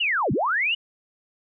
sine linear two-way sweep, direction down then up, 2988 to 98.6 to 2988 Hz, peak -20 dBFS, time 0-0.75 s, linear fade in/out 10 ms, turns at 0.32 s, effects none

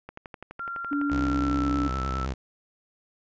click train, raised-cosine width 0.5 ms, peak -24 dBFS, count 15, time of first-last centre 0.09-1.266 s, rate 11.9 Hz
sine tone with pitch glide, 1381 to 1324 Hz, F6 to E6, -20 to +7 cents, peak -31 dBFS, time 0.59-2.26 s, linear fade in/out 10 ms, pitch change -73 cents, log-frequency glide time 1.17-1.72 s
sine tone, 287.6 Hz, D4, 36 cents flat, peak -24 dBFS, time 0.91-1.88 s, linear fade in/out 10 ms
sawtooth tone with vibrato, 65.5 Hz, C2, 2 cents sharp, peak -24 dBFS, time 1.11-2.34 s, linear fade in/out 10 ms, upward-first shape square, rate 9.6 Hz, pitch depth 66 cents each way
effects resampled to 16000 Hz

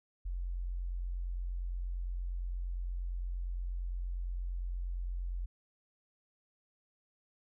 sine tone, 44.32 Hz, F1, 26 cents sharp, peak -34 dBFS, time 0.25-5.46 s, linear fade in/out 10 ms, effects none

